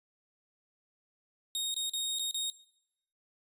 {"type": "tone with dropouts", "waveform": "sawtooth", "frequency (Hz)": 3729, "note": "A#7", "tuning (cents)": 0, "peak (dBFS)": -28, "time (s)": [1.55, 2.5], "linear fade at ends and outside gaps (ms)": 1, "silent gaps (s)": [[1.742, 1.764], [1.896, 1.935], [2.187, 2.194], [2.311, 2.344]], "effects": ["noise-tail reverb RT60 0.8 s tail -20 dB re dry", "resampled to 32000 Hz"]}